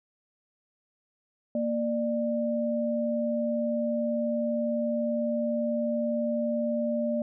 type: tone pair together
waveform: sine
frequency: 233.1 / 595.1 Hz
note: A#3 / D5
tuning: 0 / +23 cents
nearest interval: octave + major third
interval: 1623 cents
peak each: -28 dBFS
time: 1.55-7.22 s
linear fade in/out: 2 ms
effects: none